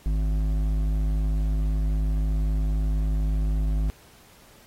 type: tone with hard clipping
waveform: triangle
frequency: 51.91 Hz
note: G#1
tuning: in tune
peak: -23 dBFS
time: 0.06-3.9 s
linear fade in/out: 0 ms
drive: 13 dB
effects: pink hiss -54 dBFS RMS until 4.66 s + AAC 48 kbps